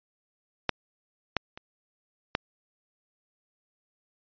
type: clicks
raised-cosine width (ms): 0.3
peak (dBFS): -7 / -8 / -25 / -8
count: 4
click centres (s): 0.693 / 1.367 / 1.575 / 2.351
effects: resampled to 11025 Hz